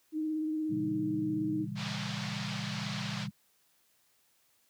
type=tone with vibrato; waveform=sine; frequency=311.1 Hz; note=D#4; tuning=in tune; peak=-30 dBFS; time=0.12-1.67 s; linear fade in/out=50 ms; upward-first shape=sine; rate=17 Hz; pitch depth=22 cents each way
type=chord; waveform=sine; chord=A# diminished seventh; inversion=none; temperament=equal with one note detuned; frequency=116.54 / 138.59 / 164.81 / 200.6 Hz; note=A#2 / C#3 / E3 / G3; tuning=0 / 0 / 0 / +40 cents; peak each=-42 / -41 / -42 / -39 dBFS; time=0.69-3.31 s; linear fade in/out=20 ms
type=band-pass noise; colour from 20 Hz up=white; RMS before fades=-41 dBFS; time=1.75-3.28 s; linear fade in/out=50 ms; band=600 to 4800 Hz; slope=24 dB/octave
effects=white hiss -70 dBFS RMS until 4.69 s + high-pass 60 Hz 12 dB/octave